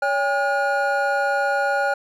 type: tone cluster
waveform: triangle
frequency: 564 / 807 / 1436 Hz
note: C#5 / G#5 / F6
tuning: +30 / -50 / +48 cents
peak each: -21 dBFS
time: 0.02-1.94 s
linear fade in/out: 5 ms
effects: none